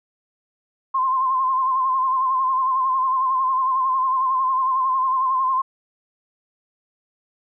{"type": "tone with vibrato", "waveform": "sine", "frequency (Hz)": 1046.5, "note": "C6", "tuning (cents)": 0, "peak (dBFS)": -17, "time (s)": [0.94, 5.62], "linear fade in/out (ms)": 10, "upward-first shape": "sine", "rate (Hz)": 11, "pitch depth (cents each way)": 50, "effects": []}